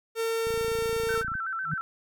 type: tone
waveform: 45% pulse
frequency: 454.1 Hz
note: A#4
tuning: 45 cents flat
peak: -26 dBFS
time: 0.15-1.24 s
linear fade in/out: 50 ms
type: click train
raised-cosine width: 5 ms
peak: -28 dBFS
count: 26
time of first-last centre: 0.47-1.353 s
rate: 28.3 Hz
type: tone with vibrato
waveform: sine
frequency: 1434 Hz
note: F6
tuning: 45 cents sharp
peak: -29 dBFS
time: 1.09-1.81 s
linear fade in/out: 0 ms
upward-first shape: square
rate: 8 Hz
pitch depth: 120 cents each way
type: tone with exponential growth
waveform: sine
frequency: 155.9 Hz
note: D#3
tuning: 4 cents sharp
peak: -24 dBFS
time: 1.63-1.74 s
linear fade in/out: 5 ms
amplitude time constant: 23 ms
effects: none